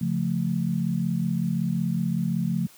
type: chord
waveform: sine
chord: Db augmented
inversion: none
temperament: equal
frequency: 138.59 / 174.61 / 220 Hz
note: Db3 / F3 / A3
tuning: 0 / 0 / 0 cents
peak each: -29 / -25 / -28 dBFS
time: 0.01-2.67 s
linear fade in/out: 5 ms
effects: white hiss -52 dBFS RMS until 2.77 s + high-pass 60 Hz 12 dB/octave